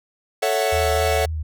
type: chord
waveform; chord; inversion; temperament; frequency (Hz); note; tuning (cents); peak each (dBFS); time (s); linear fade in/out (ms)
45% pulse; F# minor seventh; first; equal; 440 / 554.4 / 659.3 / 740; A4 / C#5 / E5 / F#5; 0 / 0 / 0 / 0; -24; 0.42-1.26; 10
type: tone with vibrato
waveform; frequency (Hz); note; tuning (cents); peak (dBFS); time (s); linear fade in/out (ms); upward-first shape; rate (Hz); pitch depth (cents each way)
sine; 77.6; D#2; -4; -23; 0.72-1.43; 10; triangle; 3.8; 57
effects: none